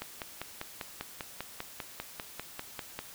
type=click train; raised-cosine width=0.3 ms; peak=-20 dBFS; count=16; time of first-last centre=0.02-2.99 s; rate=5.05 Hz; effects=white hiss -49 dBFS RMS until 3.14 s